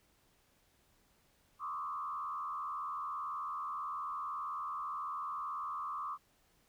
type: tone with frequency modulation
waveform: sine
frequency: 1158 Hz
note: D6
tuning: 25 cents flat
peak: -37 dBFS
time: 1.59-6.18 s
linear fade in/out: 50 ms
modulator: 79.1 Hz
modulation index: 1.3
effects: pink hiss -71 dBFS RMS until 6.68 s